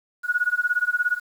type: tone with tremolo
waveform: sine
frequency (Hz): 1457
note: F#6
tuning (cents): -27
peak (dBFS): -16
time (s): 0.23-1.2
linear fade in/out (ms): 50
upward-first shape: sine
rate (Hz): 17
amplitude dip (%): 95
effects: 8-bit